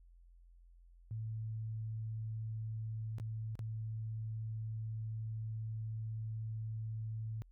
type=tone with dropouts; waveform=sine; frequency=110.5 Hz; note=A2; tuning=8 cents sharp; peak=-38 dBFS; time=1.11-7.42 s; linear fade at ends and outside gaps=0 ms; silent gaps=3.184-3.199 / 3.554-3.592 s; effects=added 43 Hz sine -58 dBFS peak until 7.51 s